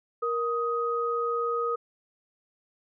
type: tone pair together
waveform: sine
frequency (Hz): 469.3 / 1253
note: A#4 / D#6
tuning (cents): +12 / +12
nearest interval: octave + perfect fourth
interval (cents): 1700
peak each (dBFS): -28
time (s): 0.22-1.76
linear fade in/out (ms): 10
effects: none